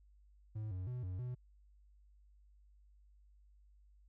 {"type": "tone with pitch steps", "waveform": "triangle", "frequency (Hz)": [108.1, 92, 124.5, 91.7, 124.4], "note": ["A2", "F#2", "B2", "F#2", "B2"], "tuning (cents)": [-30, -9, 14, -15, 13], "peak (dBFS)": -37, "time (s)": [0.55, 1.35], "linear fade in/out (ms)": 10, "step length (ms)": 160, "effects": ["added 50 Hz sine -62 dBFS peak until 4.08 s"]}